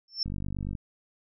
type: tone with exponential growth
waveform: sine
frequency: 5370 Hz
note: E8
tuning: 31 cents sharp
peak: -22 dBFS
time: 0.08-0.23 s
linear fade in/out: 2 ms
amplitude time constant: 31 ms
type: click train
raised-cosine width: 5 ms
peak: -22 dBFS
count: 25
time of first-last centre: 0.26-0.752 s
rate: 48.8 Hz
effects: none